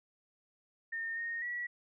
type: tone with pitch steps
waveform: sine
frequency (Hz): 1824 / 1853 / 1935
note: A#6 / A#6 / B6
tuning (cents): -38 / -11 / -36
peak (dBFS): -35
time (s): 0.92-1.67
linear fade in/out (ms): 10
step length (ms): 250
effects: none